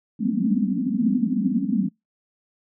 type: band-pass noise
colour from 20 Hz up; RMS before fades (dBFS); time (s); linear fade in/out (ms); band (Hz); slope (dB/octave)
white; -22; 0.19-1.89; 20; 180 to 270; 96
effects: noise-tail reverb RT60 0.2 s tail -26 dB re dry